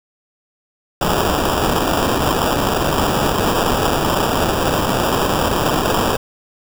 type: noise with sample-and-hold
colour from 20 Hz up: blue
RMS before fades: -17 dBFS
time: 1.01-6.17 s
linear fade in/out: 5 ms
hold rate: 2100 Hz
effects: none